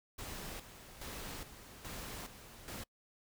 pink noise with tremolo, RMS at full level -45 dBFS, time 0.18-2.84 s, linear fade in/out 10 ms, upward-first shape square, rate 1.2 Hz, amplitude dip 65%, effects noise-tail reverb RT60 0.1 s tail -26 dB re dry

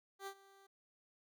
15% pulse tone with ADSR envelope, 392 Hz, G4, in tune, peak -36 dBFS, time 0.19-0.67 s, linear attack 78 ms, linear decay 71 ms, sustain -20 dB, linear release 9 ms, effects none

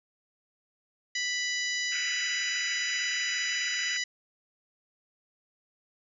harmonic tone, 987.8 Hz, B5, in tune, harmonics 2 / 3 / 4 / 5 / 6 / 7, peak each -31 / -37 / -38 / -37 / -38 / -40 dBFS, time 1.15-4.04 s, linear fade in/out 5 ms
white band-pass noise, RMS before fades -39 dBFS, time 1.91-3.98 s, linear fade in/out 20 ms, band 1400 to 3000 Hz, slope 96 dB/octave
effects none

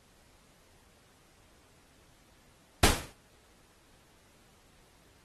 pink noise with exponential decay, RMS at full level -18 dBFS, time 2.83-3.13 s, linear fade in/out 5 ms, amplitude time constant 64 ms, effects pink hiss -63 dBFS RMS until 5.24 s + AAC 32 kbps

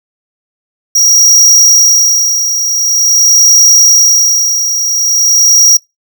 square tone with tremolo, 5690 Hz, F8, 31 cents sharp, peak -3 dBFS, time 0.95-5.77 s, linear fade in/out 5 ms, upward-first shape sine, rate 0.46 Hz, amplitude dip 60%, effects noise-tail reverb RT60 0.2 s tail -24 dB re dry

